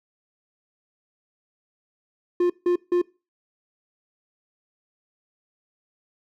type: tone bursts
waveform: triangle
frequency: 353.4 Hz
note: F4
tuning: 21 cents sharp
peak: -15 dBFS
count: 3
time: 2.4-3.017 s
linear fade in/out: 5 ms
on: 99 ms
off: 160 ms
effects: noise-tail reverb RT60 0.3 s tail -22 dB re dry